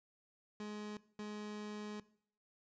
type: tone bursts at uneven times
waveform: 30% pulse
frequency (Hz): 210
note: G#3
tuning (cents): +19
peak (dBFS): -40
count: 2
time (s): 0.6-0.97 / 1.19-2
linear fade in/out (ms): 2
effects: noise-tail reverb RT60 0.6 s tail -19 dB re dry + resampled to 16000 Hz